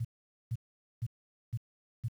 sine tone bursts, 115.3 Hz, A#2, 19 cents flat, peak -30 dBFS, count 5, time 0-2.085 s, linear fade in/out 10 ms, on 49 ms, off 460 ms, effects 10-bit

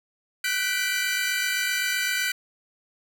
sawtooth chord, G major seventh, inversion third, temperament equal with one note detuned, 1480 / 1527.8 / 1975.5 / 2349 Hz, F#6 / G6 / B6 / D7, 0 / -45 / 0 / 0 cents, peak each -26 dBFS, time 0.44-2.32 s, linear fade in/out 5 ms, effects none

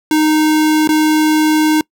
square tone with dropouts, 309.2 Hz, D#4, 11 cents flat, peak -10 dBFS, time 0.11-1.81 s, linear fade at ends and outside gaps 2 ms, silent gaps 0.875-0.89 s, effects noise-tail reverb RT60 0.1 s tail -25 dB re dry

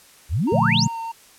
sine exponential sweep, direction up, 61.74 to 7902 Hz, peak -18 dBFS, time 0.29-0.87 s, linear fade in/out 50 ms
triangle tone with vibrato, 917 Hz, A#5, 29 cents flat, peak -25 dBFS, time 0.47-1.12 s, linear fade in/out 10 ms, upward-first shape sine, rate 3.2 Hz, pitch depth 15 cents each way
sine chord, Bb major seventh, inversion none, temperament just, 116.54 / 145.68 / 174.81 / 218.5 Hz, Bb2 / D3 / F3 / A3, 0 / -14 / +2 / -12 cents, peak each -23 dBFS, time 0.52-0.88 s, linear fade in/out 5 ms
effects white hiss -50 dBFS RMS until 1.38 s + low-pass 12000 Hz 12 dB/octave

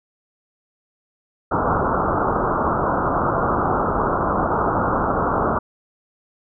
white low-pass noise, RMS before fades -20 dBFS, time 1.51-5.59 s, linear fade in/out 10 ms, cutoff 1400 Hz, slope 96 dB/octave, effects none

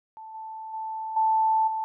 sine tone with level steps, 881 Hz, A5, 2 cents sharp, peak -39 / -35 / -30 / -19 / -26 dBFS, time 0.17-1.84 s, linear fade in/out 0 ms, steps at 0.34 / 0.73 / 1.16 / 1.67 s, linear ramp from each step 10 ms, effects none

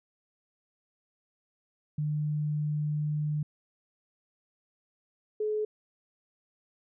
sine tone pair in turn, 150.1 / 426.6 Hz, D3 / G#4, +38 / +46 cents, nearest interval octave + tritone, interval 1808 cents, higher second, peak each -27 dBFS, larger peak neither, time 1.98-3.43 / 5.4-5.65 s, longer first, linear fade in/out 5 ms, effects none

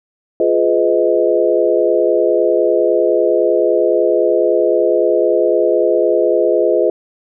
sine chord, F half-diminished seventh, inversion none, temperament just, 349.2 / 419.1 / 502.9 / 628.6 Hz, F4 / Ab4 / Cb5 / Eb5, 0 / +16 / +31 / +18 cents, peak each -16 dBFS, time 0.4-6.9 s, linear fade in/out 2 ms, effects none

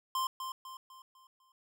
square tone with echo, 1046.5 Hz, C6, in tune, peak -31 dBFS, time 0.15-0.27 s, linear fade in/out 2 ms, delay 250 ms, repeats 5, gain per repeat -7 dB, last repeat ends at 1.52 s, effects none

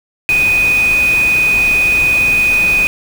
sine tone in noise, 2489 Hz, D#7, in tune, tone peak -9 dBFS, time 0.29-2.87 s, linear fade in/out 0 ms, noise pink, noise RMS -24 dBFS, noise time 0.29-2.87 s, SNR +12 dB, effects none

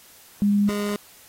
sine / 25% pulse tone pair in turn, 203.8 / 205.7 Hz, G#3 / G#3, -32 / -16 cents, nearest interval unison, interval 16 cents, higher second, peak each -16 / -20 dBFS, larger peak first, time 0.42-0.69 / 0.69-0.96 s, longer neither, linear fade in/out 0 ms, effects white hiss -50 dBFS RMS until 1.28 s + AAC 48 kbps

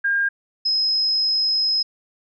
sine tone pair in turn, 1611 / 5115 Hz, G6 / D#8, +47 / +47 cents, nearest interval octave + minor sixth, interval 2000 cents, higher second, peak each -17 dBFS, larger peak neither, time 0.04-0.29 / 0.65-1.83 s, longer second, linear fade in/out 10 ms, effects none

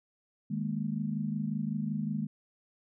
sine chord, D# suspended fourth, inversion none, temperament equal, 155.56 / 207.7 / 233.1 Hz, D#3 / G#3 / A#3, 0 / 0 / 0 cents, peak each -35 / -33 / -36 dBFS, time 0.5-2.27 s, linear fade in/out 10 ms, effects none

